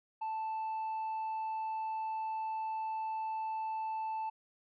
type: tone with tanh clipping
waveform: sine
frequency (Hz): 880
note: A5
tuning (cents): 0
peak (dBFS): -35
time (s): 0.21-4.3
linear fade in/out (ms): 10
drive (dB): 2
effects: none